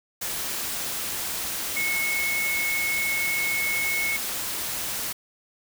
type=tone in noise; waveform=sine; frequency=2189 Hz; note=C#7; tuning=22 cents flat; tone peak=-24 dBFS; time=1.76-4.17 s; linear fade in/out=10 ms; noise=white; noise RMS=-30 dBFS; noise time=0.21-5.13 s; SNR=+3 dB; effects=none